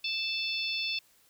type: harmonic tone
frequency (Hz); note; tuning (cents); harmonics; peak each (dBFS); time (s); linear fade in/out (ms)
880; A5; 0; 3 / 4 / 5 / 6; -33 / -35 / -37 / -39; 0.04-0.99; 5
effects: white hiss -64 dBFS RMS until 1.29 s